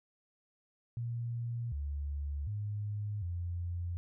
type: tone with pitch steps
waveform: sine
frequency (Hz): 118 / 71.9 / 104.1 / 87.1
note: A#2 / D2 / G#2 / F2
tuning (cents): +22 / -36 / +5 / -4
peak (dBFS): -34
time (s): 0.97-3.97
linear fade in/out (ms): 0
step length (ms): 750
effects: none